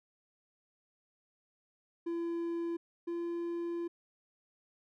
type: tone pair in turn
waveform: triangle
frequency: 338.2 / 341.7 Hz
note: E4 / F4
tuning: +44 / -38 cents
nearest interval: unison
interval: 18 cents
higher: second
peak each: -31 / -32 dBFS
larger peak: first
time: 2.06-2.77 / 3.07-3.88 s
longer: second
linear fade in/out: 10 ms
effects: none